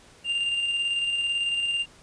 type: tone with tremolo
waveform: triangle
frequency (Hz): 2794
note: F7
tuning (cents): 0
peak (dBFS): -21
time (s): 0.24-1.86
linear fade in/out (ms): 50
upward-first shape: square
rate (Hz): 18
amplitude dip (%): 30
effects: pink hiss -53 dBFS RMS until 2.02 s + resampled to 22050 Hz